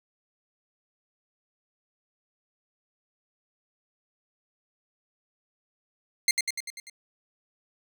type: tone with echo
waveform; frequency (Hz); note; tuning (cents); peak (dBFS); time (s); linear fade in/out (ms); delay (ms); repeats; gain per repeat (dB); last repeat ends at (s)
15% pulse; 2101; C7; +7; -12; 6.28-6.31; 2; 98; 6; -4; 6.898
effects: none